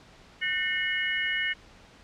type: tone cluster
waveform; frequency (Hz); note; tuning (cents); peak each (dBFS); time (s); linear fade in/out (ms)
sine; 1499 / 1811 / 2168 / 2924; F#6 / A6 / C#7 / F#7; +22 / +49 / -39 / -21; -38 / -29 / -30 / -32; 0.41-1.54; 20
effects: pink hiss -53 dBFS RMS until 2.03 s + low-pass 5000 Hz 12 dB/octave